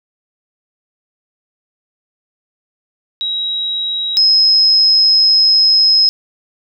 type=tone pair in turn; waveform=sine; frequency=3842 / 5128 Hz; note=B7 / E8; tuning=-48 / -49 cents; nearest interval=perfect fourth; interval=499 cents; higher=second; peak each=-16 / -7 dBFS; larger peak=second; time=3.21-4.17 / 4.17-6.09 s; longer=second; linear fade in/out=0 ms; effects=none